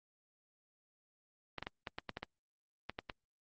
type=clicks; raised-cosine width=0.3 ms; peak=-23 dBFS; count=11; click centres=1.583 / 1.626 / 1.669 / 1.872 / 1.985 / 2.093 / 2.171 / 2.23 / 2.896 / 2.989 / 3.098 s; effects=low-pass 5000 Hz 12 dB/octave + Opus 24 kbps